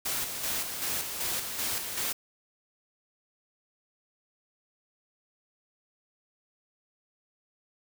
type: noise with tremolo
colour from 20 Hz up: white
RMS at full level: -31 dBFS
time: 0.05-2.13 s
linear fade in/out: 10 ms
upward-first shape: square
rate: 2.6 Hz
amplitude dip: 45%
effects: none